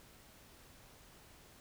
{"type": "silence", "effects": ["pink hiss -60 dBFS RMS until 1.6 s"]}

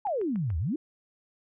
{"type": "exponential two-way sweep", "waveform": "sine", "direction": "down then up", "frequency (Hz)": [880, 73.42, 339.6], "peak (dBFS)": -26, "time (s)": [0.05, 0.76], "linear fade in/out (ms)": 5, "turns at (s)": 0.58}
{"type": "click train", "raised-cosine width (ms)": 0.5, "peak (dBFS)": -33, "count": 4, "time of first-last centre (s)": [0.07, 0.503], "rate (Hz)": 6.93}
{"effects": []}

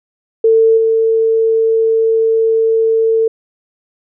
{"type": "tone with level steps", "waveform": "sine", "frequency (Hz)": 448.5, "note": "A4", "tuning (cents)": 33, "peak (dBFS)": [-6, -9], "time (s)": [0.44, 3.28], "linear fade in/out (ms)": 5, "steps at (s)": 0.77, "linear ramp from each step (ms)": 10, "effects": []}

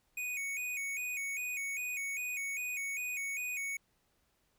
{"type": "tone with vibrato", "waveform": "square", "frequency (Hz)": 2349, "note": "D7", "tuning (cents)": 0, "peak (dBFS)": -36, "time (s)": [0.17, 3.77], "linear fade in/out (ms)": 5, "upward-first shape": "square", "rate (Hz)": 2.5, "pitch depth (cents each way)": 95, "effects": ["pink hiss -75 dBFS RMS until 4.58 s"]}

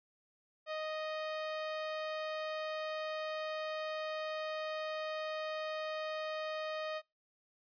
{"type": "tone", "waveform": "sawtooth", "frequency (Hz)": 622.3, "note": "D#5", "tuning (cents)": 0, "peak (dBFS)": -33, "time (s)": [0.66, 7.02], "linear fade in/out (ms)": 50, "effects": ["noise-tail reverb RT60 0.2 s tail -25 dB re dry", "resampled to 11025 Hz"]}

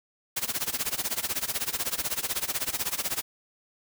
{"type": "noise with tremolo", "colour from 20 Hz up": "white", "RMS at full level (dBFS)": -27, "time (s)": [0.36, 3.22], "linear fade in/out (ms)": 10, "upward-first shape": "sine", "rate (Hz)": 16, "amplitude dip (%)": 90, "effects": []}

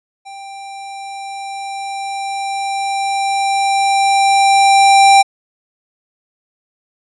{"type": "tone with level ramp", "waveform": "square", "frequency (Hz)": 788, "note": "G5", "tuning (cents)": 9, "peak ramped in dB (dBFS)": [-31, -5], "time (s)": [0.25, 5.23], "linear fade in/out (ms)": 20, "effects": ["resampled to 24000 Hz"]}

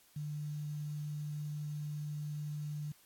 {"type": "tone with quantisation", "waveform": "sine", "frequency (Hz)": 149, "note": "D3", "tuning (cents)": 25, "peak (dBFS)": -37, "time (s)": [0.16, 2.92], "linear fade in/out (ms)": 5, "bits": 10, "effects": ["white hiss -65 dBFS RMS until 3.05 s", "AAC 64 kbps"]}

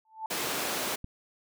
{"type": "tone with exponential growth", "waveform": "sine", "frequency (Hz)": 880, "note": "A5", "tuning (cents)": 0, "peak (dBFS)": -29, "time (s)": [0.05, 0.26], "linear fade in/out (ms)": 2, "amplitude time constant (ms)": 44}
{"type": "high-pass noise", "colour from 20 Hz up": "pink", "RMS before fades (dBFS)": -32, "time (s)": [0.3, 0.96], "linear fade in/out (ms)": 10, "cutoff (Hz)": 310, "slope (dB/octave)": 12}
{"type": "click", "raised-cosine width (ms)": 5, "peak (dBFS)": -27, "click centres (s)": 1.044}
{"effects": []}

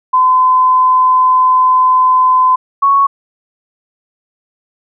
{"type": "tone pair in turn", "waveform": "sine", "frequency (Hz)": [1021, 1109.2], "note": ["C6", "C#6"], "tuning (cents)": [-43, 1], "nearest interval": "minor second", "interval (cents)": 144, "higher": "second", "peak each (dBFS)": -6, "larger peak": "neither", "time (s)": [[0.13, 2.56], [2.82, 3.07]], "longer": "first", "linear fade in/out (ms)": 10, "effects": []}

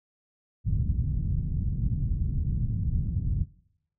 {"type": "low-pass noise", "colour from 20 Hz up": "white", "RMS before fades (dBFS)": -27, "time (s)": [0.64, 3.46], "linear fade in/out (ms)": 50, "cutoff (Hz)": 140, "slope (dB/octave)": 24, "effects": ["noise-tail reverb RT60 0.8 s tail -23 dB re dry"]}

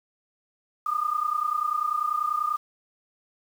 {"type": "tone pair together", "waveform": "sine", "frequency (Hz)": [1201.8, 1232], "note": ["D6", "D#6"], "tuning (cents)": [40, -17], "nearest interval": "unison", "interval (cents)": 43, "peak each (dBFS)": [-26, -27], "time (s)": [0.86, 2.57], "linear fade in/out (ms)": 5, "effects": ["8-bit"]}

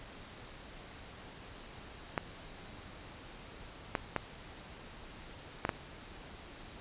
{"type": "clicks", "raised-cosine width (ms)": 0.5, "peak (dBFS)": -15, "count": 5, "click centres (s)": [2.178, 3.952, 4.163, 5.651, 5.692], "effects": ["pink hiss -50 dBFS RMS until 6.8 s", "resampled to 8000 Hz"]}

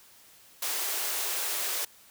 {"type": "high-pass noise", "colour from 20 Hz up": "white", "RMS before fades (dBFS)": -31, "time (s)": [0.62, 1.85], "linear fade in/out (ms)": 5, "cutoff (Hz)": 330, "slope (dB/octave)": 96, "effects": ["white hiss -56 dBFS RMS until 2.1 s"]}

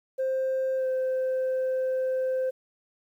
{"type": "tone with pitch glide", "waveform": "sine", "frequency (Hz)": [525, 518.7], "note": ["C5", "C5"], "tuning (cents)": [6, -15], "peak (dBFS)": -22, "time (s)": [0.18, 2.51], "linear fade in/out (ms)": 20, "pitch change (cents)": -21, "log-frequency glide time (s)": [0.77, 0.87], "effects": ["tanh soft clip ceiling -23 dBFS", "10-bit"]}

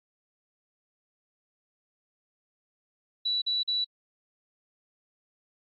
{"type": "tone bursts", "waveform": "sine", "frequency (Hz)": 3941, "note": "B7", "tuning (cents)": -4, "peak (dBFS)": -25, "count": 3, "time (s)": [3.25, 3.846], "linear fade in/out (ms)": 10, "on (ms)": 170, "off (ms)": 43, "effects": ["AAC 32 kbps"]}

